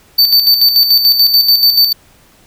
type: tone with tremolo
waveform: square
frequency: 4561 Hz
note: C#8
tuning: 49 cents sharp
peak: -5 dBFS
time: 0.18-1.93 s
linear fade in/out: 10 ms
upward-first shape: square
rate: 6.9 Hz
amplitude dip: 55%
effects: pink hiss -47 dBFS RMS until 2.46 s